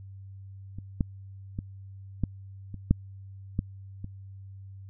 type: clicks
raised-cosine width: 5 ms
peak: -27 / -12 / -20 / -13 / -26 / -7 / -14 / -25 dBFS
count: 8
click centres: 0.786 / 1.008 / 1.589 / 2.237 / 2.743 / 2.91 / 3.591 / 4.044 s
effects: added 97 Hz sine -42 dBFS peak until 4.89 s